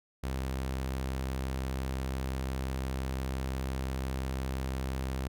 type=tone; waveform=sawtooth; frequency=65.8 Hz; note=C2; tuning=10 cents sharp; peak=-28 dBFS; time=0.23-5.28 s; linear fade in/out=10 ms; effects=none